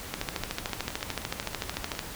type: two click trains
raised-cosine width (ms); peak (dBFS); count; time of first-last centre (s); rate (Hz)
0.2; -22 / -12; 14 / 26; 0.59-1.951 / 0.14-1.992; 9.55 / 13.5
effects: pink hiss -40 dBFS RMS until 2.15 s